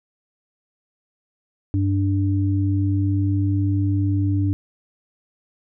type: tone pair together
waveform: sine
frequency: 98.01 / 293.7 Hz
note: G2 / D4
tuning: 0 / 0 cents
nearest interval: octave + perfect fifth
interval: 1900 cents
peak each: -18 / -23 dBFS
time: 1.74-4.53 s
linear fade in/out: 0 ms
effects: none